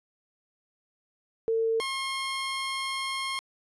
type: tone pair in turn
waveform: sine / 15% pulse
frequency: 450.9 / 1072.4 Hz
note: A4 / C6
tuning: +42 / +42 cents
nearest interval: octave + minor third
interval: 1500 cents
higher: second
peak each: -23 dBFS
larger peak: neither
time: 1.48-1.8 / 1.8-3.39 s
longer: second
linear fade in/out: 0 ms
effects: resampled to 24000 Hz